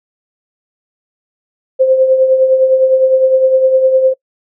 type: tone with tremolo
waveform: sine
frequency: 523.3 Hz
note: C5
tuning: in tune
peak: -4 dBFS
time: 1.79-4.14 s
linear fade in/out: 20 ms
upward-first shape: triangle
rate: 9.8 Hz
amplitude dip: 60%
effects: noise-tail reverb RT60 0.1 s tail -24 dB re dry